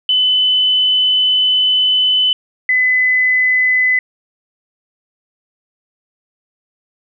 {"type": "tone pair in turn", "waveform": "sine", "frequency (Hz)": [3016, 2013], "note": ["F#7", "B6"], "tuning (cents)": [32, 33], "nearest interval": "perfect fifth", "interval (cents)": 699, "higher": "first", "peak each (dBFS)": -10, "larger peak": "neither", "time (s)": [[0.09, 2.33], [2.69, 3.99]], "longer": "first", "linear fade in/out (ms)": 2, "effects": []}